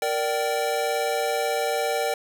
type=chord; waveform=square; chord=G minor; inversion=first; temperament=equal with one note detuned; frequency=466.2 / 587.3 / 771 Hz; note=Bb4 / D5 / G5; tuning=0 / 0 / -29 cents; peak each=-28 dBFS; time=0.02-2.14 s; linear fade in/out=2 ms; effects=none